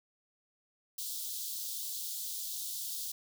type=high-pass noise; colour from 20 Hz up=white; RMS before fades=-39 dBFS; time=0.98-3.12 s; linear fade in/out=5 ms; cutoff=3400 Hz; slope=48 dB/octave; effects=none